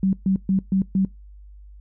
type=tone bursts; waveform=sine; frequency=191.3 Hz; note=G3; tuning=42 cents flat; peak=-16 dBFS; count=5; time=0.03-1.05 s; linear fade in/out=2 ms; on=100 ms; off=130 ms; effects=noise-tail reverb RT60 0.2 s tail -23 dB re dry + added 50 Hz sine -41 dBFS peak until 1.8 s